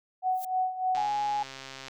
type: tone with tremolo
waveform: sine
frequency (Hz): 744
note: F#5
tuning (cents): +9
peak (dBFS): -23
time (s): 0.22-1.1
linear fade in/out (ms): 50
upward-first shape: sine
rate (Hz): 3.3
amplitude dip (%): 75
type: noise with exponential growth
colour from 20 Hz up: violet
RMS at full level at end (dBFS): -35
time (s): 0.3-0.45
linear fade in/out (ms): 5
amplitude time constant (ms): 31
type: click train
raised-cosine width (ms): 0.2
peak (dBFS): -24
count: 126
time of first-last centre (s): 0.95-1.883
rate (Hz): 134
type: tone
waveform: sine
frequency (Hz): 833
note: G#5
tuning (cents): +5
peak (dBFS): -26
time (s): 0.97-1.43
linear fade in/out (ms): 5
effects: none

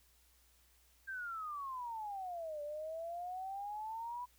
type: exponential two-way sweep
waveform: sine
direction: down then up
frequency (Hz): 1600 to 582 to 993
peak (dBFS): -40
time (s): 1.07-4.26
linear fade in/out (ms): 20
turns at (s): 2.62
effects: added 60 Hz sine -70 dBFS peak until 4.38 s + white hiss -70 dBFS RMS until 4.38 s

